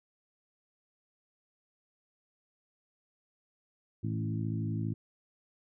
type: harmonic tone with a mistuned harmonic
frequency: 54.9 Hz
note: A1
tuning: 3 cents flat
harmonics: 2 / 3 / 4 / 5 / 6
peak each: -33 / -37 / -39 / -41 / -43 dBFS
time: 4.03-4.94 s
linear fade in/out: 10 ms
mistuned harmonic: 3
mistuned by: -25 cents
effects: none